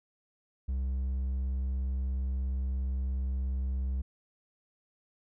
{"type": "tone with hard clipping", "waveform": "sine", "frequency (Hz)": 65.5, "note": "C2", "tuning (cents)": 2, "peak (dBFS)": -30, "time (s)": [0.68, 4.02], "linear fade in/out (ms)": 10, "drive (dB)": 3, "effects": []}